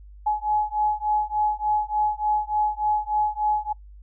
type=beating tone pair; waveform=sine; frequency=844 / 847.4 Hz; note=G#5 / G#5; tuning=+28 / +35 cents; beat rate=3.4 Hz; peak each=-24 dBFS; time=0.26-3.73 s; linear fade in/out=10 ms; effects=noise-tail reverb RT60 0.1 s tail -21 dB re dry + added 50 Hz sine -42 dBFS peak until 4.02 s